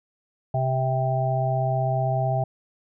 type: harmonic tone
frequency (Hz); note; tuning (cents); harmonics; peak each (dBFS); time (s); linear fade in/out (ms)
130.81; C3; 0; 1 / 3 / 5 / 6; -23 / -36 / -26 / -28; 0.54-2.44; 5
effects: none